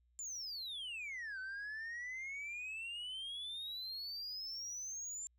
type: exponential two-way sweep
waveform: sine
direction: down then up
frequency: 7280 to 1506 to 7280 Hz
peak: -39 dBFS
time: 0.19-5.27 s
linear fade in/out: 0 ms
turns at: 1.39 s
effects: tanh soft clip ceiling -41 dBFS + added 60 Hz sine -70 dBFS peak until 5.38 s